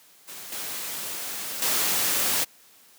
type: noise with level steps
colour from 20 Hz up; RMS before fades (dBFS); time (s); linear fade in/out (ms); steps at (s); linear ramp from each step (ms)
white; -40 / -33 / -24; 0.27-2.45; 20; 0.52 / 1.62; 2
effects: white hiss -55 dBFS RMS until 2.98 s + high-pass 150 Hz 12 dB/octave